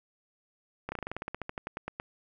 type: slowing click train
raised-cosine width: 0.5 ms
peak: -20 dBFS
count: 18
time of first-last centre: 0.89-1.999 s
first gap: 30 ms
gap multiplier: 1.09
effects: none